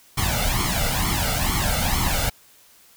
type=noise with flanger; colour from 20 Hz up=pink; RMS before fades=-22 dBFS; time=0.17-2.3 s; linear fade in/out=10 ms; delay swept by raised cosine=0.92 to 1.44 ms; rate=2.2 Hz; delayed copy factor=+0.8; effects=white hiss -53 dBFS RMS until 2.96 s

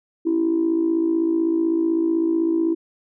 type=tone with amplitude modulation; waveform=sine; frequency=329.6 Hz; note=E4; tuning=in tune; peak=-13 dBFS; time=0.25-2.75 s; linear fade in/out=20 ms; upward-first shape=sine; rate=55.9 Hz; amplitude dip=70%; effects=tanh soft clip ceiling -11 dBFS

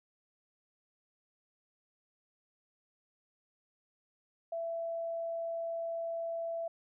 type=tone; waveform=sine; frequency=667 Hz; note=E5; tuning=20 cents sharp; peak=-34 dBFS; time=4.52-6.68 s; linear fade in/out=5 ms; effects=none

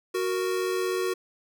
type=tone pair together; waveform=square; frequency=370 / 466.2 Hz; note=F#4 / A#4; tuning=0 / 0 cents; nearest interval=major third; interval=400 cents; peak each=-27 / -32 dBFS; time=0.14-1.14 s; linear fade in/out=10 ms; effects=none

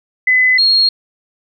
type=tone pair in turn; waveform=sine; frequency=2016 / 4272 Hz; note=B6 / C8; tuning=+35 / +35 cents; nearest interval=octave + minor second; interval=1300 cents; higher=second; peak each=-8 dBFS; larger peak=neither; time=0.27-0.58 / 0.58-0.89 s; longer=neither; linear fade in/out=5 ms; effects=none

